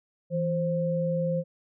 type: tone pair together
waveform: sine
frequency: 165.35 / 526 Hz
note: E3 / C5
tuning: +6 / +9 cents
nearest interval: octave + minor sixth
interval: 2003 cents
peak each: -27 dBFS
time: 0.3-1.44 s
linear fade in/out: 50 ms
effects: none